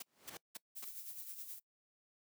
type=noise bursts; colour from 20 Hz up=white; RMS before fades=-46 dBFS; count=4; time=0-0.846 s; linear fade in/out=5 ms; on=24 ms; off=250 ms
type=noise with exponential growth; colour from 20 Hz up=pink; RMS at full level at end=-45 dBFS; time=0.06-0.37 s; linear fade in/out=1 ms; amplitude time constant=66 ms
type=noise with tremolo; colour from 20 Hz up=violet; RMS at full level=-46 dBFS; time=0.75-1.6 s; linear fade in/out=20 ms; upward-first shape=sine; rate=9.5 Hz; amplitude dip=55%
effects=noise-tail reverb RT60 0.1 s tail -22 dB re dry + high-pass 200 Hz 12 dB/octave

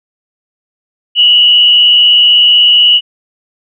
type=tone with frequency modulation; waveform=sine; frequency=2929 Hz; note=F#7; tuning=18 cents flat; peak=-3 dBFS; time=1.15-3.01 s; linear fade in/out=50 ms; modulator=131 Hz; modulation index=0.51; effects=none

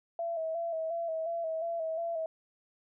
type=tone with vibrato; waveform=sine; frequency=659.3 Hz; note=E5; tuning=in tune; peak=-31 dBFS; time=0.19-2.26 s; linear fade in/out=2 ms; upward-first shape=square; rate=2.8 Hz; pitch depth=41 cents each way; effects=none

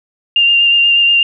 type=tone with vibrato; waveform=sine; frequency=2794 Hz; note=F7; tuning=in tune; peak=-7 dBFS; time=0.36-1.23 s; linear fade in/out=2 ms; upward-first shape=sine; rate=8.3 Hz; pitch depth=16 cents each way; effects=none

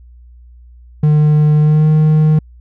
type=tone with pitch glide; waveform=triangle; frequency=151 to 154.53 Hz; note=D3 to D#3; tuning=+48 to -12 cents; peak=-5 dBFS; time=1.03-2.39 s; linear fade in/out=5 ms; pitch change=+40 cents; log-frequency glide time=1.59-1.87 s; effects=added 60 Hz sine -37 dBFS peak until 2.6 s

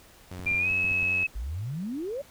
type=tone with vibrato; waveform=sawtooth; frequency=91 Hz; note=F#2; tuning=28 cents flat; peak=-33 dBFS; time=0.31-1.24 s; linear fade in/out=5 ms; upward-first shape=sine; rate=14 Hz; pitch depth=16 cents each way
type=clicks; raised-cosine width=5 ms; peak=-28 dBFS; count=8; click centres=0.395 / 0.46 / 0.516 / 0.547 / 0.712 / 0.846 / 0.915 / 1.03 s
type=tone with pitch glide; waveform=sine; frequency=2390 to 2576 Hz; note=D7 to E7; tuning=+30 to -41 cents; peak=-23 dBFS; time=0.46-1.27 s; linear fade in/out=10 ms; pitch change=+129 cents; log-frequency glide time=0.58-0.7 s
type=exponential sweep; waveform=sine; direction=up; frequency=49 to 593 Hz; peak=-30 dBFS; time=1.35-2.22 s; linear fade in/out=10 ms
effects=pink hiss -54 dBFS RMS until 2.3 s

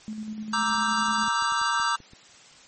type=tone with tremolo; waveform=sine; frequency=215.8 Hz; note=A3; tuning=33 cents flat; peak=-30 dBFS; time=0.08-1.28 s; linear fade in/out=0 ms; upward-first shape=square; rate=10 Hz; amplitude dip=40%
type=chord; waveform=square; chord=E half-diminished seventh; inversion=second; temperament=equal with one note detuned; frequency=939.9 / 1174.7 / 1318.5 / 1568 Hz; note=Bb5 / D6 / E6 / G6; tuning=+14 / 0 / 0 / 0 cents; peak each=-29 dBFS; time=0.53-1.96 s; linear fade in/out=5 ms
type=clicks; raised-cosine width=3 ms; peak=-36 dBFS; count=11; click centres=0.699 / 0.751 / 1.089 / 1.237 / 1.284 / 1.424 / 1.522 / 1.615 / 1.799 / 2.003 / 2.134 s
effects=white hiss -51 dBFS RMS until 2.67 s + MP3 32 kbps

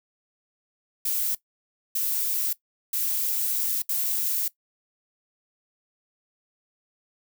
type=noise bursts at uneven times; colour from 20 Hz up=violet; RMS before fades=-26 dBFS; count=4; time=1.05-1.35 / 1.95-2.53 / 2.93-3.82 / 3.89-4.48 s; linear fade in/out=5 ms; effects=noise-tail reverb RT60 0.1 s tail -18 dB re dry

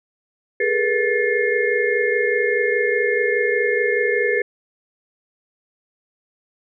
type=tone cluster; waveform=sine; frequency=411.2 / 436.1 / 482.7 / 1748 / 2138 Hz; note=G#4 / A4 / B4 / A6 / C7; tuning=-17 / -15 / -40 / -12 / +37 cents; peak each=-22 / -26 / -21 / -23 / -24 dBFS; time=0.6-4.42 s; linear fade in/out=5 ms; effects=none

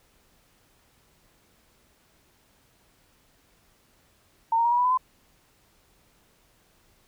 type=tone with pitch steps; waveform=sine; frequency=910 / 928 / 946.5 / 965.2 / 984.4 / 1003.9 / 1023.8 Hz; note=A#5 / A#5 / A#5 / B5 / B5 / B5 / C6; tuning=-42 / -8 / +26 / -40 / -6 / +28 / -38 cents; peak=-19 dBFS; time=4.52-4.975 s; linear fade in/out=5 ms; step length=65 ms; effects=pink hiss -63 dBFS RMS until 7.07 s

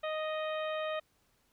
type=harmonic tone; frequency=622.3 Hz; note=D#5; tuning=in tune; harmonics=1 / 2 / 3 / 4 / 5 / 6; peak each=-34 / -40 / -44 / -46 / -48 / -50 dBFS; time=0.03-1 s; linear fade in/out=10 ms; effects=pink hiss -72 dBFS RMS until 1.52 s

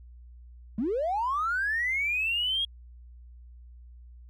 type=linear sweep; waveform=triangle; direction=up; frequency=194.4 to 3300 Hz; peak=-22 dBFS; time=0.78-2.65 s; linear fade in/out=5 ms; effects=tanh soft clip ceiling -23 dBFS + added 60 Hz sine -46 dBFS peak until 4.29 s

